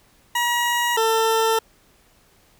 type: tone pair in turn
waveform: 20% pulse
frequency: 957 / 447.7 Hz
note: A#5 / A4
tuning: +45 / +30 cents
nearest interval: octave + minor second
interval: 1315 cents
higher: first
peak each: -14 / -12 dBFS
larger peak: second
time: 0.35-0.97 / 0.97-1.59 s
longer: neither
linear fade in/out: 5 ms
effects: pink hiss -57 dBFS RMS until 2.59 s